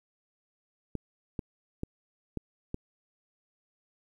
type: clicks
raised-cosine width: 3 ms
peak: -20 dBFS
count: 5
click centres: 0.953 / 1.392 / 1.834 / 2.373 / 2.744 s
effects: 10-bit